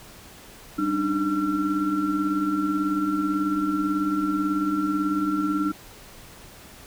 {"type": "tone cluster", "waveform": "sine", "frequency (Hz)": [194.9, 284.5, 302.7, 1358], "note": ["G3", "C#4", "D#4", "F6"], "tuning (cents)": [-10, 45, -48, -49], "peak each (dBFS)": [-31, -31, -23, -29], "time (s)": [0.78, 5.72], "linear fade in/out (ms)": 10, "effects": ["pink hiss -46 dBFS RMS until 6.86 s"]}